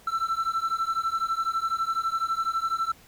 triangle beating tone pair, 1330 / 1342 Hz, E6 / E6, +15 / +31 cents, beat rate 12 Hz, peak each -26 dBFS, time 0.07-2.92 s, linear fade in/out 5 ms, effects pink hiss -54 dBFS RMS until 3.07 s

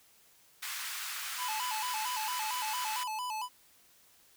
pink high-pass noise, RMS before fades -39 dBFS, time 0.62-3.04 s, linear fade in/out 10 ms, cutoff 1200 Hz, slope 24 dB/octave
square tone with vibrato, 929 Hz, A#5, 6 cents flat, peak -35 dBFS, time 1.37-3.49 s, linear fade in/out 50 ms, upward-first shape square, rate 4.4 Hz, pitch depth 120 cents each way
effects white hiss -63 dBFS RMS until 4.36 s

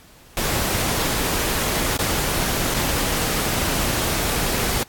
pink noise with dropouts, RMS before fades -22 dBFS, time 0.37-4.83 s, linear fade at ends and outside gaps 1 ms, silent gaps 1.969-1.99 / 2.74-2.744 s, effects pink hiss -49 dBFS RMS until 4.88 s + AAC 64 kbps

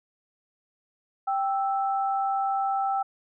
sine tone pair together, 784 / 1318.5 Hz, G5 / E6, 0 / 0 cents, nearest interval major sixth, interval 900 cents, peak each -24 / -31 dBFS, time 1.27-3.03 s, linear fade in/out 10 ms, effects none

